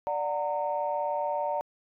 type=chord; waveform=sine; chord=D augmented; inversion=none; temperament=just; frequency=587.3 / 734.2 / 917.7 Hz; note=D5 / F#5 / A#5; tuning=0 / -14 / -27 cents; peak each=-30 / -33 / -30 dBFS; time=0.07-1.61 s; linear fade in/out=0 ms; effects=tanh soft clip ceiling -18 dBFS